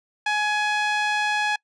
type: tone with band-pass filter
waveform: sawtooth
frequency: 840 Hz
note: G#5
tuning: 19 cents sharp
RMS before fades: -23 dBFS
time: 0.26-1.56 s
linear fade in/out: 5 ms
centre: 2000 Hz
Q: 1
effects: noise-tail reverb RT60 0.1 s tail -26 dB re dry + resampled to 22050 Hz